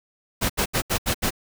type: noise bursts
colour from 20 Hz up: pink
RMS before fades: -22 dBFS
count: 6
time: 0.41-1.307 s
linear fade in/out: 20 ms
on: 87 ms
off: 75 ms
effects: none